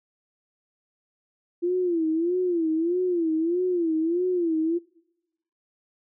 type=tone with vibrato; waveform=sine; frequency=340.6 Hz; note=F4; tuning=43 cents flat; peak=-21 dBFS; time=1.62-4.79 s; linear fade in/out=20 ms; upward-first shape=sine; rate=1.6 Hz; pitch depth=130 cents each way; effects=noise-tail reverb RT60 0.9 s tail -24 dB re dry